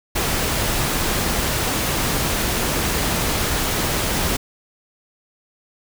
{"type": "noise", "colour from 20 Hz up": "pink", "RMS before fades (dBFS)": -21, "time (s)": [0.15, 4.37], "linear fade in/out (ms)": 10, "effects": []}